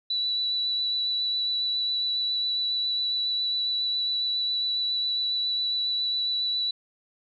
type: tone with vibrato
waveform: sine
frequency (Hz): 3951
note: B7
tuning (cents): 0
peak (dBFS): -24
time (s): 0.1-6.71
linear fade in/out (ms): 5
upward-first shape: triangle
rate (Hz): 7.3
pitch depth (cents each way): 13
effects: none